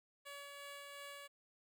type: tone with tremolo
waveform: 10% pulse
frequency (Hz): 567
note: C#5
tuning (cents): +39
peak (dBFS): -40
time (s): 0.25-1.28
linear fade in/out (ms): 20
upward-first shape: sine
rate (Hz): 2.8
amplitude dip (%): 25
effects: none